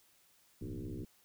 sine tone with frequency modulation, 105.9 Hz, G#2, 34 cents sharp, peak -39 dBFS, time 0.61-1.05 s, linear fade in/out 5 ms, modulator 65.9 Hz, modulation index 4.2, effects white hiss -68 dBFS RMS until 1.24 s

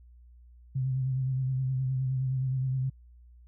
sine tone with vibrato, 130.81 Hz, C3, in tune, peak -26 dBFS, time 0.75-2.9 s, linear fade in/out 10 ms, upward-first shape sine, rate 9.6 Hz, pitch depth 37 cents each way, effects added 60 Hz sine -51 dBFS peak until 3.47 s

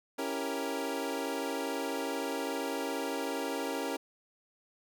25% pulse chord, C# diminished seventh, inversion none, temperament equal, 277.2 / 329.6 / 392 / 466.2 Hz, C#4 / E4 / G4 / Bb4, 0 / 0 / 0 / 0 cents, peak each -33 / -37 / -36 / -34 dBFS, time 0.18-3.97 s, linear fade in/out 10 ms, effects none

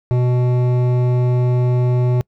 triangle tone with hard clipping, 124 Hz, B2, 7 cents sharp, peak -15 dBFS, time 0.11-2.21 s, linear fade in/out 0 ms, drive 16 dB, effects noise-tail reverb RT60 0.1 s tail -26 dB re dry

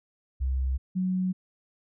sine tone pair in turn, 65.41 / 185.01 Hz, C2 / F#3, 0 / 0 cents, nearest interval octave + tritone, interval 1800 cents, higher second, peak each -24 dBFS, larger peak neither, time 0.4-0.78 / 0.95-1.33 s, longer neither, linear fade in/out 20 ms, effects none

